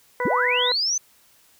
harmonic tone, 493.9 Hz, B4, in tune, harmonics 1 / 2 / 3 / 4, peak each -25 / -26 / -32 / -29 dBFS, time 0.2-0.72 s, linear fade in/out 2 ms
sine linear sweep, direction up, 130.4 to 6250 Hz, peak -20 dBFS, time 0.25-0.98 s, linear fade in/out 5 ms
effects white hiss -57 dBFS RMS until 1.59 s

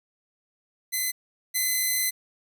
5% pulse tone pair in turn, 2033 / 2033 Hz, B6 / B6, +50 / +50 cents, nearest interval unison, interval 0 cents, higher neither, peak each -15 / -13 dBFS, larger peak second, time 0.92-1.12 / 1.54-2.11 s, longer second, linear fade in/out 20 ms, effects none

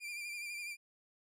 40% pulse tone with vibrato, 2383 Hz, D7, 25 cents sharp, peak -40 dBFS, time 0-0.77 s, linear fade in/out 50 ms, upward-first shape sine, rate 12 Hz, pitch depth 40 cents each way, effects resampled to 32000 Hz

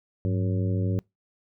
harmonic tone with a mistuned harmonic, 92.5 Hz, F#2, in tune, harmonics 1 / 2 / 3 / 4 / 5 / 6, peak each -24 / -30 / -34 / -36 / -38 / -40 dBFS, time 0.25-0.99 s, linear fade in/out 0 ms, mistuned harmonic 1, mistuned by +150 cents, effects noise-tail reverb RT60 0.2 s tail -26 dB re dry

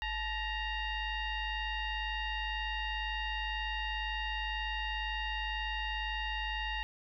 sine tone with frequency modulation, 968 Hz, B5, 35 cents flat, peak -33 dBFS, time 0.02-6.83 s, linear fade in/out 0 ms, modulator 917 Hz, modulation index 2.5, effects none

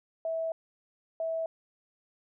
sine tone bursts at uneven times, 652 Hz, E5, 19 cents flat, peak -29 dBFS, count 2, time 0.25-0.52 / 1.2-1.46 s, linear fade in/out 2 ms, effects none

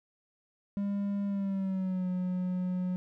triangle tone with pitch glide, 200.9 to 182.11 Hz, G3 to F#3, +43 to -27 cents, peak -27 dBFS, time 0.77-2.96 s, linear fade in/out 0 ms, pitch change -170 cents, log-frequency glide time 1.26-2.08 s, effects none

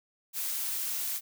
blue noise, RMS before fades -33 dBFS, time 0.33-1.21 s, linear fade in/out 50 ms, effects none

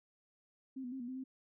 sine tone with pitch steps, 264.2 / 246.1 / 265.7 / 240.6 / 258.4 / 262.2 Hz, C4 / B3 / C4 / B3 / C4 / C4, +17 / -6 / +27 / -45 / -21 / +4 cents, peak -40 dBFS, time 0.76-1.24 s, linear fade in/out 10 ms, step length 80 ms, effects none

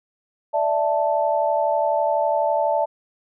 sine chord, D suspended second, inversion none, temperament equal, 587.3 / 659.3 / 880 Hz, D5 / E5 / A5, 0 / 0 / 0 cents, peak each -22 dBFS, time 0.53-2.86 s, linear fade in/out 20 ms, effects none

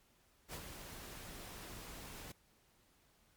pink noise with ADSR envelope, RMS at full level -44 dBFS, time 0.48-2.32 s, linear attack 55 ms, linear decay 60 ms, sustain -6 dB, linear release 5 ms, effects pink hiss -71 dBFS RMS until 3.36 s + MP3 96 kbps

